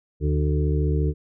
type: harmonic tone with a mistuned harmonic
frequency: 74.7 Hz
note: D2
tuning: 30 cents sharp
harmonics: 1 / 2 / 4 / 5 / 6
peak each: -21 / -24 / -31 / -31 / -31 dBFS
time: 0.2-1.14 s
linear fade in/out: 50 ms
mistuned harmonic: 6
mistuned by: -15 cents
effects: none